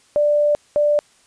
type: tone bursts at uneven times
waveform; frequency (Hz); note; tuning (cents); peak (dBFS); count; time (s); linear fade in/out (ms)
sine; 590; D5; +8; -13; 2; 0.16-0.55 / 0.76-0.99; 0
effects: white hiss -55 dBFS RMS until 1.26 s + resampled to 22050 Hz